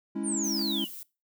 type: chord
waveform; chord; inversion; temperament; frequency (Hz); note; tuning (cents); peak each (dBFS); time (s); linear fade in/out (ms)
triangle; C# minor; second; equal; 207.7 / 277.2 / 329.6; G#3 / C#4 / E4; 0 / 0 / 0; -31 / -32 / -32; 0.15-0.85; 10
type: exponential sweep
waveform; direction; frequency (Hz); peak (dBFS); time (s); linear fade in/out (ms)
sine; down; 9660 to 2788; -29; 0.23-0.88; 50
type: noise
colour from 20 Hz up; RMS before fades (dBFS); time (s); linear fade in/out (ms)
violet; -42; 0.44-1.03; 0
type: clicks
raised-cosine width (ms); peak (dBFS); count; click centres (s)
0.5; -31; 2; 0.593 / 0.614
effects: noise-tail reverb RT60 0.3 s tail -22 dB re dry